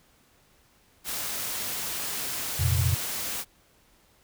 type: noise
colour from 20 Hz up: white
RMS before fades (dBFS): -32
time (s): 1.04-3.45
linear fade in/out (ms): 50
type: chord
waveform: sine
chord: F suspended fourth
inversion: none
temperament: equal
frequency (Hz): 87.31 / 116.54 / 130.81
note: F2 / Bb2 / C3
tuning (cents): 0 / 0 / 0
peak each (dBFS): -24 / -27 / -28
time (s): 2.59-2.95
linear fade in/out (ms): 10
effects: pink hiss -62 dBFS RMS until 4.23 s